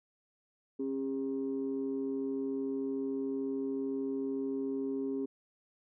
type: tone pair together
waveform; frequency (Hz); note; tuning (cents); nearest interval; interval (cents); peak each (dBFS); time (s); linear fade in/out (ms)
sine; 270.7 / 404.2; C#4 / G#4; -41 / -47; perfect fifth; 694; -33 / -35; 0.79-5.26; 10
effects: tanh soft clip ceiling -26 dBFS